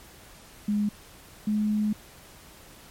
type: tone pair in turn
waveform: sine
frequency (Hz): 207.7 / 211.6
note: G#3 / G#3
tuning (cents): 0 / +33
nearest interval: unison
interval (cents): 33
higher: second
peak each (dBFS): -22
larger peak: neither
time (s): 0.68-0.89 / 1.47-1.93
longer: second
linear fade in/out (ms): 5
effects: pink hiss -50 dBFS RMS until 2.9 s + MP3 64 kbps